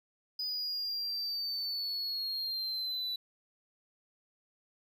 triangle linear sweep, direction down, 4978 to 3951 Hz, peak -32 dBFS, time 0.39-3.16 s, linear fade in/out 5 ms, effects none

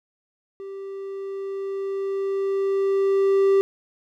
triangle tone with level ramp, 391.3 Hz, G4, 3 cents flat, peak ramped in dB -31 to -12 dBFS, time 0.6-3.61 s, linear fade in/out 0 ms, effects none

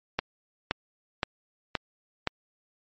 click train, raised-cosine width 0.3 ms, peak -9 dBFS, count 5, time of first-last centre 0.19-2.273 s, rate 1.92 Hz, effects MP3 32 kbps

